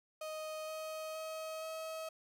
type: tone with pitch steps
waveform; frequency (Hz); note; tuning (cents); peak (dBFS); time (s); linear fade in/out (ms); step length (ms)
35% pulse; 624 / 629.1 / 634.2 / 639.3; D#5 / D#5 / D#5 / D#5; +5 / +19 / +33 / +47; -39; 0.21-2.09; 5; 470
effects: 13-bit